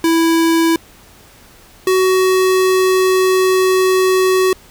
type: tone pair in turn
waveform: square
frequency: 329.6 / 374.1 Hz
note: E4 / F#4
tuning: 0 / +19 cents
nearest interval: major second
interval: 219 cents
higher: second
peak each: -11 dBFS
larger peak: neither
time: 0.04-0.76 / 1.87-4.53 s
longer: second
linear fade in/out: 2 ms
effects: pink hiss -44 dBFS RMS until 4.7 s